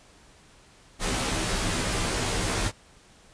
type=noise with comb filter; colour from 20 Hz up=pink; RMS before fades=-27 dBFS; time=0.99-2.72 s; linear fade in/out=50 ms; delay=14 ms; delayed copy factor=-0.9; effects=pink hiss -55 dBFS RMS until 3.33 s + resampled to 22050 Hz